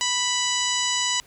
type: harmonic tone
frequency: 987.8 Hz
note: B5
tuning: in tune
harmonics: 1 / 2 / 3 / 4 / 5 / 6 / 7 / 8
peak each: -30 / -30 / -27 / -30 / -32 / -31 / -29 / -32 dBFS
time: 0.01-1.2 s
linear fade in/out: 0 ms
effects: pink hiss -54 dBFS RMS until 1.26 s